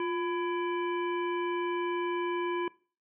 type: harmonic tone with a mistuned harmonic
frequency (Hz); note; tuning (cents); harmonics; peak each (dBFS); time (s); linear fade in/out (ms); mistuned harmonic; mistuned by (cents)
334.1; E4; +23; 1 / 3 / 5 / 7 / 9; -30 / -35 / -43 / -42 / -48; 0-2.68; 2; 1; +88
effects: noise-tail reverb RT60 0.4 s tail -22 dB re dry